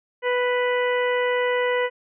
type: harmonic tone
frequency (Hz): 493.9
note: B4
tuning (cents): 0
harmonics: 1 / 2 / 3 / 4 / 5 / 6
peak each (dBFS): -21 / -28 / -32 / -27 / -38 / -36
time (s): 0.22-1.9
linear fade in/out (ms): 50
effects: none